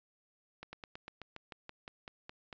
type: slowing click train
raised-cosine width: 0.3 ms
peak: -29 dBFS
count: 13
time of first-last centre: 0.63-2.528 s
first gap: 100 ms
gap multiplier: 1.08
effects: resampled to 16000 Hz